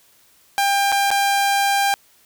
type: tone with dropouts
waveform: sawtooth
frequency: 797 Hz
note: G5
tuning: 28 cents sharp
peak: -12 dBFS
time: 0.58-1.94 s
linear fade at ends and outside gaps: 0 ms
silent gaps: 0.919-0.924 / 1.105-1.113 s
effects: white hiss -55 dBFS RMS until 2.25 s